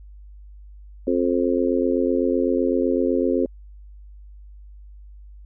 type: harmonic tone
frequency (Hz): 87.9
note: F2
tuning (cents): +12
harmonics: 3 / 4 / 5 / 6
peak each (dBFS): -22 / -23 / -24 / -25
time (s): 1.07-3.46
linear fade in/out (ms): 5
effects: added 50 Hz sine -40 dBFS peak until 5.45 s